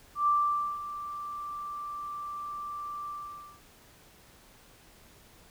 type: tone with ADSR envelope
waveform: sine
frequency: 1174.7 Hz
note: D6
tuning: in tune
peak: -21 dBFS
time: 0.15-3.61 s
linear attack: 120 ms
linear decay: 510 ms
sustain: -14 dB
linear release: 520 ms
effects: pink hiss -57 dBFS RMS until 5.5 s